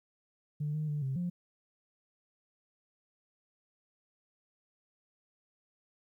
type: tone with pitch steps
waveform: sine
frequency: 148.7 / 153.5 / 147.9 / 133.6 / 176.2 Hz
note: D3 / D#3 / D3 / C3 / F3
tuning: +22 / -23 / +13 / +36 / +16 cents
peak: -30 dBFS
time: 0.6-1.3 s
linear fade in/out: 10 ms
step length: 140 ms
effects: tanh soft clip ceiling -27 dBFS + 12-bit